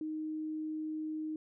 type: tone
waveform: sine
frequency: 311.1 Hz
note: D#4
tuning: in tune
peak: -35 dBFS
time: 0.01-1.36 s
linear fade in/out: 2 ms
effects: none